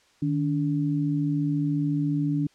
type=tone pair together; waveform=sine; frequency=152.9 / 287.1 Hz; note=D#3 / D4; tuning=-30 / -39 cents; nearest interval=major seventh; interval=1091 cents; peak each=-25 dBFS; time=0.22-2.47 s; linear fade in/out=5 ms; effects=white hiss -61 dBFS RMS until 2.54 s + low-pass 6000 Hz 12 dB/octave